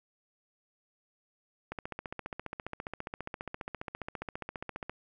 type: click train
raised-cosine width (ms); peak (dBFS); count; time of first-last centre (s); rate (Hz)
0.5; -22; 48; 1.72-4.896; 14.8
effects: none